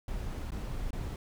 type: noise with dropouts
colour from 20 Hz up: brown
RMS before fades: -36 dBFS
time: 0.08-1.16 s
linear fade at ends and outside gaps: 2 ms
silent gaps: 0.506-0.519 / 0.907-0.93 s
effects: none